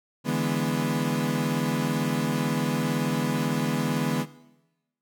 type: chord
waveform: 35% pulse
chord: E dominant seventh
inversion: third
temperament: equal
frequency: 146.83 / 164.81 / 207.7 / 246.9 Hz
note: D3 / E3 / G#3 / B3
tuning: 0 / 0 / 0 / 0 cents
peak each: -28 / -29 / -29 / -26 dBFS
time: 0.24-4.26 s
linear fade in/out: 50 ms
effects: noise-tail reverb RT60 1.0 s tail -18 dB re dry